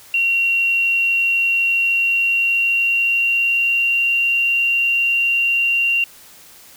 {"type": "tone with pitch glide", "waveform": "sine", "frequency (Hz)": [2746, 2764], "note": ["F7", "F7"], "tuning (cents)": [-30, -19], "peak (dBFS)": -14, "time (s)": [0.14, 6.04], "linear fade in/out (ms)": 2, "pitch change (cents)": 11, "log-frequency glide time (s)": [1.68, 4.11], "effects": ["white hiss -44 dBFS RMS until 6.76 s"]}